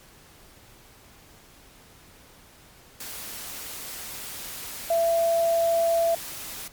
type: tone in noise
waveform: sine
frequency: 670 Hz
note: E5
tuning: 28 cents sharp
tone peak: -19 dBFS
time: 4.9-6.15 s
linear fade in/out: 5 ms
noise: white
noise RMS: -37 dBFS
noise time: 3-6.68 s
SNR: +15 dB
effects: pink hiss -52 dBFS RMS until 6.72 s + MP3 96 kbps